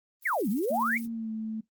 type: noise with tremolo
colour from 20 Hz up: violet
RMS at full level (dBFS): -42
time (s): 0.21-1.08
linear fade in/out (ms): 50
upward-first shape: sine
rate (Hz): 17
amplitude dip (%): 55
type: exponential two-way sweep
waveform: sine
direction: down then up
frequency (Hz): 2346 to 185 to 2346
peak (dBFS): -25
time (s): 0.25-0.98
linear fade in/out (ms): 10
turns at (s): 0.49
type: tone with pitch glide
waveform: sine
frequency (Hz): 230 to 219.7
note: A#3 to A3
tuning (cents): -23 to -2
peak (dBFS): -31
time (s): 0.7-1.61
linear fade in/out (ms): 10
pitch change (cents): -79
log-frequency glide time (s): 1.1-1.31
effects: noise-tail reverb RT60 0.1 s tail -17 dB re dry + Opus 24 kbps